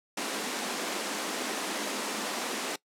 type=high-pass noise; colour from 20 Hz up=pink; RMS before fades=-33 dBFS; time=0.17-2.76 s; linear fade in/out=5 ms; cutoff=210 Hz; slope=48 dB/octave; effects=noise-tail reverb RT60 0.1 s tail -21 dB re dry + low-pass 10000 Hz 12 dB/octave